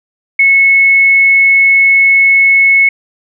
sine tone, 2195 Hz, C#7, 18 cents flat, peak -4 dBFS, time 0.39-2.89 s, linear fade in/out 5 ms, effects none

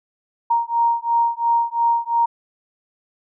sine beating tone pair, 932.3 / 935.2 Hz, A#5 / A#5, 0 / +5 cents, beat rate 2.9 Hz, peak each -19 dBFS, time 0.5-2.26 s, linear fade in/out 10 ms, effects none

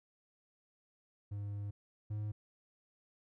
triangle tone pair in turn, 101.9 / 105.49 Hz, G#2 / G#2, -32 / +28 cents, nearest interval minor second, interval 60 cents, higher second, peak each -36 / -34 dBFS, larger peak second, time 1.31-1.71 / 2.1-2.32 s, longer first, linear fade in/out 10 ms, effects none

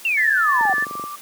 sine exponential sweep, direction down, 2794 to 737 Hz, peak -17 dBFS, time 0.05-0.73 s, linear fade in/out 2 ms
sine tone with vibrato, 1749 Hz, A6, 11 cents flat, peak -18 dBFS, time 0.17-0.85 s, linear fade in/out 10 ms, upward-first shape square, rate 9.5 Hz, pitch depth 10 cents each way
sine tone with tremolo, 1174.7 Hz, D6, in tune, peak -26 dBFS, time 0.48-1.16 s, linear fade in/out 10 ms, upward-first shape triangle, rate 4.4 Hz, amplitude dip 40%
click train, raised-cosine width 2 ms, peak -20 dBFS, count 11, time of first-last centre 0.61-1.039 s, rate 23.3 Hz
effects white hiss -41 dBFS RMS until 1.21 s + high-pass 200 Hz 12 dB/octave

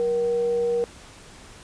sine tone with frequency modulation, 474.3 Hz, A#4, 30 cents sharp, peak -20 dBFS, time 0-0.84 s, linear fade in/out 0 ms, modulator 287 Hz, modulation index 0.2, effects pink hiss -46 dBFS RMS until 1.63 s + resampled to 22050 Hz

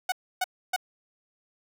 sawtooth tone bursts, 740 Hz, F#5, in tune, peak -20 dBFS, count 3, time 0.09-0.763 s, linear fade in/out 5 ms, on 31 ms, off 290 ms, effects none

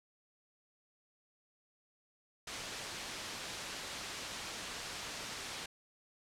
white low-pass noise, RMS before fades -44 dBFS, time 2.47-5.66 s, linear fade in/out 5 ms, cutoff 5400 Hz, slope 12 dB/octave, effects low-pass 12000 Hz 12 dB/octave

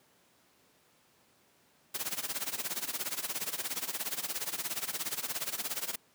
white noise with tremolo, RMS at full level -33 dBFS, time 1.94-5.96 s, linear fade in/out 10 ms, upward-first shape sine, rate 17 Hz, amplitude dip 85%, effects pink hiss -66 dBFS RMS until 6.14 s + high-pass 150 Hz 12 dB/octave

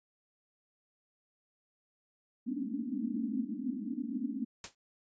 white band-pass noise, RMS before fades -36 dBFS, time 2.46-4.45 s, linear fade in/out 10 ms, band 210 to 290 Hz, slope 96 dB/octave
white noise with exponential decay, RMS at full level -36 dBFS, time 4.64-4.75 s, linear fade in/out 2 ms, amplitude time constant 22 ms
effects resampled to 16000 Hz

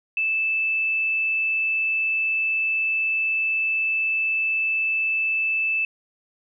sine tone, 2632 Hz, E7, 3 cents flat, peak -20 dBFS, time 0.17-5.85 s, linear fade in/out 2 ms, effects none

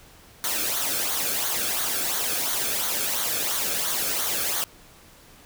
white noise with flanger, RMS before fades -26 dBFS, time 0.44-4.64 s, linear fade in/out 0 ms, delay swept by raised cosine 0.38 to 1.05 ms, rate 2.9 Hz, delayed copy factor -0.6, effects pink hiss -51 dBFS RMS until 5.45 s

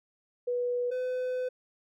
sine / triangle tone pair in turn, 489.3 / 505.7 Hz, B4 / B4, -16 / +41 cents, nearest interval minor second, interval 57 cents, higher second, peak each -27 dBFS, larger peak neither, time 0.47-0.91 / 0.91-1.49 s, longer second, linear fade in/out 10 ms, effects none

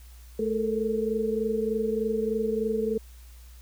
sine tone cluster, 216.7 / 435.7 / 459 Hz, A3 / A4 / A#4, -26 / -17 / -27 cents, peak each -30 / -27 / -30 dBFS, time 0.39-2.98 s, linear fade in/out 5 ms, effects added 60 Hz sine -45 dBFS peak until 3.61 s + white hiss -57 dBFS RMS until 3.61 s

